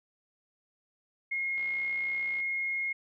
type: tone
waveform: sine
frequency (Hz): 2151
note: C7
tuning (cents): +47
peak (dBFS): -29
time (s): 1.31-2.93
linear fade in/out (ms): 10
type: click train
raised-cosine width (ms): 0.3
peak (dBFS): -34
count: 53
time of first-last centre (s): 1.58-2.401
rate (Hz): 63.3
effects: none